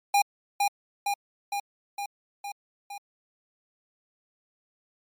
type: tone with echo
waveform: square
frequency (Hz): 809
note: G#5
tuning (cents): -46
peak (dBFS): -19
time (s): 0.14-0.22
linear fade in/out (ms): 5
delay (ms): 460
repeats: 6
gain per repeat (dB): -3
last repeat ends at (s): 2.98
effects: MP3 96 kbps